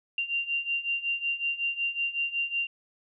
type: beating tone pair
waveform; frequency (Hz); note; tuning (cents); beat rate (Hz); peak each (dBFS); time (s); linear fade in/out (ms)
sine; 2772 / 2777.4; F7 / F7; -14 / -10; 5.4; -32 / -29; 0.18-2.67; 2
effects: none